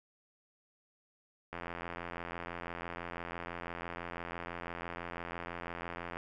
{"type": "click train", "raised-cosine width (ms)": 0.5, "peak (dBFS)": -25, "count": 400, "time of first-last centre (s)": [1.53, 6.17], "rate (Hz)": 86, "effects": []}